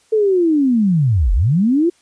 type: linear two-way sweep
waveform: sine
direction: down then up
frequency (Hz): 447.1 to 39.8 to 358.2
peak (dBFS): -11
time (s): 0.12-1.9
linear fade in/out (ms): 10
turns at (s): 1.33
effects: white hiss -56 dBFS RMS until 2.01 s + resampled to 22050 Hz